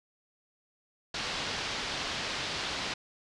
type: low-pass noise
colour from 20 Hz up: white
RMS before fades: -35 dBFS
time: 1.14-2.94 s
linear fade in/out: 5 ms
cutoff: 4900 Hz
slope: 24 dB/octave
effects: resampled to 24000 Hz